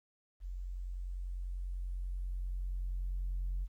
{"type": "tone with level ramp", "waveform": "sine", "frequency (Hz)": 45.1, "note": "F#1", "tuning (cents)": -44, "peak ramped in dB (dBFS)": [-38, -31], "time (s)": [0.4, 3.68], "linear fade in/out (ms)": 50, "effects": ["tanh soft clip ceiling -30 dBFS", "12-bit"]}